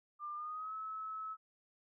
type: tone with pitch glide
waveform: sine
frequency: 1195 to 1295.7 Hz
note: D6 to E6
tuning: +30 to -30 cents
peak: -40 dBFS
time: 0.19-1.37 s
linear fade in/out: 50 ms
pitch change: +140 cents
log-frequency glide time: 0.34-0.74 s
effects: none